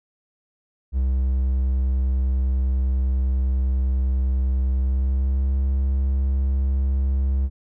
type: tone with pitch glide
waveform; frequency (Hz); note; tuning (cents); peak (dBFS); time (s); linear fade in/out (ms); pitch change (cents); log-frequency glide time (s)
triangle; 65 to 67.14; C2 to C2; -11 to +45; -16; 0.92-7.5; 50; +56; 4.75-5.56
effects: none